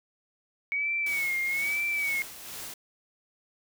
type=tone with vibrato; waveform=sine; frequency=2230 Hz; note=C#7; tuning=10 cents sharp; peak=-26 dBFS; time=0.72-2.22 s; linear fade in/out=0 ms; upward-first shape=sine; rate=1.1 Hz; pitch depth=86 cents each way
type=noise with tremolo; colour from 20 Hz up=white; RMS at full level=-39 dBFS; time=1.06-2.74 s; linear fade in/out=5 ms; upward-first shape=sine; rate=2.1 Hz; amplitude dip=50%
effects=none